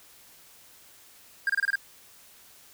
triangle tone bursts, 1607 Hz, G6, 43 cents sharp, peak -20 dBFS, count 6, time 1.47-1.756 s, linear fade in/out 2 ms, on 26 ms, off 26 ms, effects white hiss -54 dBFS RMS until 2.73 s

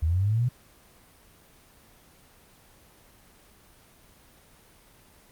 sine linear sweep, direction up, 74.7 to 127.4 Hz, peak -21 dBFS, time 0.02-0.49 s, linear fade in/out 10 ms, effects pink hiss -56 dBFS RMS until 5.31 s + Opus 24 kbps

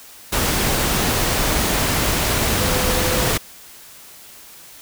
sine tone in noise, 506 Hz, B4, 42 cents sharp, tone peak -25 dBFS, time 2.6-3.31 s, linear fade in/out 10 ms, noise pink, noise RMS -19 dBFS, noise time 0.32-3.38 s, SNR -9 dB, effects white hiss -42 dBFS RMS until 4.81 s

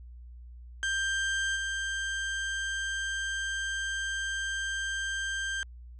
35% pulse tone with level steps, 1580 Hz, G6, 13 cents sharp, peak -26 / -29 dBFS, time 0.83-5.63 s, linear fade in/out 0 ms, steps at 1.55 s, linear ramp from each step 20 ms, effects added 60 Hz sine -44 dBFS peak until 5.99 s + resampled to 22050 Hz

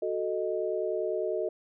sine chord, D# diminished, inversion first, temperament equal, 370 / 440 / 622.3 Hz, F#4 / A4 / D#5, 0 / 0 / 0 cents, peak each -32 dBFS, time 0.02-1.49 s, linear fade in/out 5 ms, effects none

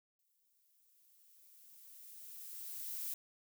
violet noise with exponential growth, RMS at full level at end -40 dBFS, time 0.19-3.14 s, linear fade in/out 2 ms, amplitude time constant 640 ms, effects none

